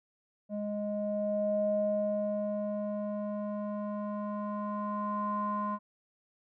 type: tone with low-pass filter sweep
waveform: square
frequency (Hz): 207.7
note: G#3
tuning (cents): 0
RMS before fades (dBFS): -33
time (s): 0.49-5.79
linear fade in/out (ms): 50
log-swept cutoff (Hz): 530 to 1100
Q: 8
effects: none